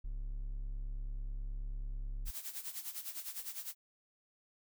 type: tone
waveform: triangle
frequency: 34.65 Hz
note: C#1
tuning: in tune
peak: -35 dBFS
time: 0.04-2.31 s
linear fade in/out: 10 ms
type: noise with tremolo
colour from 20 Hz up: blue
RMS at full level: -41 dBFS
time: 2.25-3.75 s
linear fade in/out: 50 ms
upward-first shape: sine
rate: 9.9 Hz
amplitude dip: 75%
effects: none